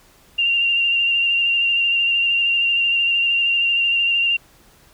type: tone with vibrato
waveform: sine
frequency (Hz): 2775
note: F7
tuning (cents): -12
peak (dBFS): -15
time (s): 0.38-4.37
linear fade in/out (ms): 10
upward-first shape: sine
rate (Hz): 13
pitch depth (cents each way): 22
effects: pink hiss -52 dBFS RMS until 4.93 s